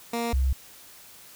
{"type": "tone pair in turn", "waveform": ["15% pulse", "sine"], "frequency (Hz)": [234.1, 65.69], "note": ["A#3", "C2"], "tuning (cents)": [8, 7], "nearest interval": "octave + minor seventh", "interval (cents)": 2201, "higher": "first", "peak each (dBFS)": -20, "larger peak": "neither", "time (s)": [[0.13, 0.33], [0.33, 0.53]], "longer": "neither", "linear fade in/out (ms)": 5, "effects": ["white hiss -49 dBFS RMS until 1.35 s"]}